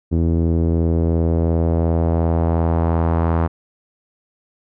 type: tone with low-pass filter sweep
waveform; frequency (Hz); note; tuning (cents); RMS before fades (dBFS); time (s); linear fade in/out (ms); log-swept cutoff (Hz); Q
sawtooth; 82.8; E2; +8; -17; 0.11-3.48; 20; 320 to 1100; 1.6
effects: none